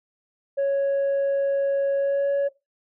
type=tone with pitch glide; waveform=sine; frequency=554.4 to 560.8 Hz; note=C#5 to C#5; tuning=0 to +20 cents; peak=-17 dBFS; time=0.57-2.49 s; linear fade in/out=20 ms; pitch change=+20 cents; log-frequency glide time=1.97-2.3 s; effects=noise-tail reverb RT60 0.2 s tail -18 dB re dry + tanh soft clip ceiling -19 dBFS